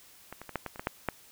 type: clicks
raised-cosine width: 0.5 ms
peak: -25 / -27 / -26 / -15 / -20 / -29 / -21 / -13 / -13 dBFS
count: 9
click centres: 0.326 / 0.416 / 0.493 / 0.557 / 0.663 / 0.759 / 0.795 / 0.871 / 1.087 s
effects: white hiss -56 dBFS RMS until 1.31 s